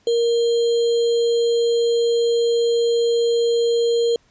sine tone with sample-and-hold, 467.4 Hz, A#4, 5 cents sharp, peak -15 dBFS, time 0.07-4.16 s, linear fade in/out 2 ms, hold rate 3675 Hz, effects pink hiss -59 dBFS RMS until 4.3 s + resampled to 16000 Hz

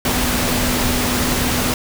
sine tone in noise, 246.9 Hz, B3, in tune, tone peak -23 dBFS, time 0.05-1.74 s, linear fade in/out 2 ms, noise pink, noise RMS -19 dBFS, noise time 0.05-1.74 s, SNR -7 dB, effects none

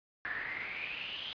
brown noise with band-pass filter sweep, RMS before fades -40 dBFS, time 0.25-1.33 s, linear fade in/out 0 ms, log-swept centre 1700 to 3300 Hz, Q 8.9, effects resampled to 11025 Hz

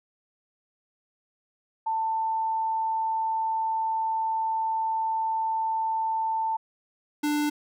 sine / square tone pair in turn, 890 / 296.1 Hz, A5 / D4, +20 / +14 cents, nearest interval octave + perfect fifth, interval 1906 cents, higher first, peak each -24 dBFS, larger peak neither, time 1.86-6.57 / 7.23-7.5 s, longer first, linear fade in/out 10 ms, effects none

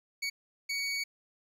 25% pulse tone bursts at uneven times, 2244 Hz, C#7, 21 cents sharp, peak -27 dBFS, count 2, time 0.22-0.3 / 0.69-1.04 s, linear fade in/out 10 ms, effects low-pass 11000 Hz 12 dB/octave + 11-bit

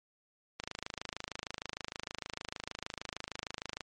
click train, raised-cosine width 0.2 ms, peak -20 dBFS, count 86, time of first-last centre 0.6-3.808 s, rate 26.5 Hz, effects MP3 48 kbps

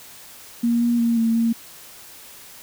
sine tone with pitch steps, 235.3 / 237.5 / 232.8 / 227.3 / 230 Hz, A#3 / A#3 / A#3 / A#3 / A#3, +16 / +33 / -2 / -43 / -23 cents, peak -16 dBFS, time 0.63-1.53 s, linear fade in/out 10 ms, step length 180 ms, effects white hiss -43 dBFS RMS until 2.62 s

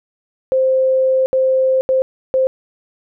sine tone bursts at uneven times, 523.3 Hz, C5, in tune, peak -11 dBFS, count 4, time 0.52-1.26 / 1.33-1.81 / 1.89-2.02 / 2.34-2.47 s, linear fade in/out 0 ms, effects none

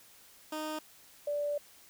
15% pulse / sine tone pair in turn, 309 / 583.3 Hz, D#4 / D5, -12 / -12 cents, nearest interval major seventh, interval 1100 cents, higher second, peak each -29 / -30 dBFS, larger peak first, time 0.52-0.79 / 1.27-1.58 s, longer second, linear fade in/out 5 ms, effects white hiss -58 dBFS RMS until 1.89 s

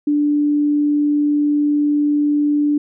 sine tone, 293.7 Hz, D4, in tune, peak -13 dBFS, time 0.07-2.78 s, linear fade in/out 5 ms, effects none

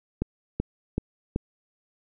click train, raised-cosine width 3 ms, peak -12 dBFS, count 4, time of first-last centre 0.22-1.361 s, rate 2.63 Hz, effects none

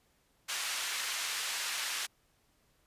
pink band-pass noise, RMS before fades -36 dBFS, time 0.48-2.07 s, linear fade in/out 20 ms, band 1600 to 9700 Hz, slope 12 dB/octave, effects pink hiss -71 dBFS RMS until 2.86 s + resampled to 32000 Hz

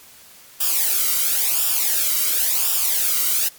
blue noise with flanger, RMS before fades -19 dBFS, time 0.6-3.49 s, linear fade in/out 10 ms, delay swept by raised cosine 0.47 to 1.18 ms, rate 0.95 Hz, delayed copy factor -0.7, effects white hiss -46 dBFS RMS until 3.58 s + MP3 96 kbps

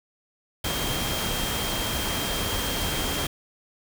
sine tone in noise, 3200 Hz, G7, 35 cents sharp, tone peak -33 dBFS, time 0.64-3.27 s, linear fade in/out 5 ms, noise pink, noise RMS -28 dBFS, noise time 0.64-3.27 s, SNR -8 dB, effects none

